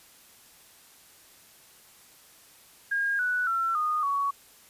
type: tone with pitch steps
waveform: sine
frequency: 1623 / 1479.7 / 1349.1 / 1230 / 1121.4 Hz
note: G#6 / F#6 / E6 / D#6 / C#6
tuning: -40 / 0 / +40 / -20 / +20 cents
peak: -24 dBFS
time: 2.91-4.31 s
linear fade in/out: 10 ms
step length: 280 ms
effects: white hiss -55 dBFS RMS until 4.69 s + resampled to 32000 Hz